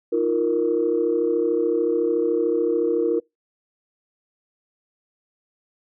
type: chord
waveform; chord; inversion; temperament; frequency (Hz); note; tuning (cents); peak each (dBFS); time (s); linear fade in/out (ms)
sine; Eb suspended second; none; equal with one note detuned; 315.5 / 349.2 / 466.2; Eb4 / F4 / Bb4; +24 / 0 / 0; -25 / -22 / -20; 0.12-3.2; 10
effects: noise-tail reverb RT60 0.2 s tail -26 dB re dry + tanh soft clip ceiling -10 dBFS

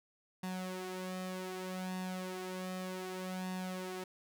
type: tone with flanger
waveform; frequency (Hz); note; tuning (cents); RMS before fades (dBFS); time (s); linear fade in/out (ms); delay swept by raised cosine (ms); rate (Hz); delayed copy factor
sawtooth; 185; F#3; 0; -41; 0.43-4.04; 5; 1.1 to 3.8; 0.65; +0.65
effects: none

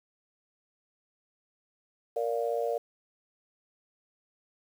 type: chord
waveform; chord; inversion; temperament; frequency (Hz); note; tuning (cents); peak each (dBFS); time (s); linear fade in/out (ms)
sine; Bb major; none; just; 466.2 / 582.7 / 699.2; Bb4 / D5 / F5; 0 / -14 / +2; -30 / -32 / -34; 2.16-2.78; 5
effects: 9-bit

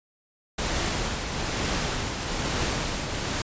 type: noise with tremolo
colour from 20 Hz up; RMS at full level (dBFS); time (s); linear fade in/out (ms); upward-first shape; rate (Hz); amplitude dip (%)
pink; -26; 0.58-3.42; 5; triangle; 1.1; 45
effects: resampled to 16000 Hz

